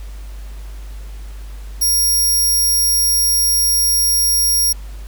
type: tone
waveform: 10% pulse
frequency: 5600 Hz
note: F8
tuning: 4 cents sharp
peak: -7 dBFS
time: 1.81-4.73 s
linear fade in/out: 10 ms
effects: added 50 Hz sine -28 dBFS peak until 5.07 s + pink hiss -45 dBFS RMS until 5.07 s